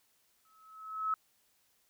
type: tone with exponential growth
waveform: sine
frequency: 1292 Hz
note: E6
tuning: 35 cents flat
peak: -27 dBFS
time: 0.45-1.14 s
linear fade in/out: 2 ms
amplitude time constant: 150 ms
effects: white hiss -72 dBFS RMS until 1.89 s